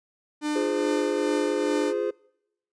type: tone with tremolo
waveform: 45% pulse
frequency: 299.6 Hz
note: D4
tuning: 35 cents sharp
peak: -24 dBFS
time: 0.41-1.94 s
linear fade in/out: 50 ms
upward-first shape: triangle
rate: 2.4 Hz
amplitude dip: 45%
type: chord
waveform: triangle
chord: F minor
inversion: none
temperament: equal with one note detuned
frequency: 349.2 / 415.3 / 515.2 Hz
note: F4 / Ab4 / C5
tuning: 0 / 0 / -27 cents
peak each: -28 / -25 / -27 dBFS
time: 0.55-2.11 s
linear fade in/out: 10 ms
effects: noise-tail reverb RT60 0.8 s tail -25 dB re dry + resampled to 22050 Hz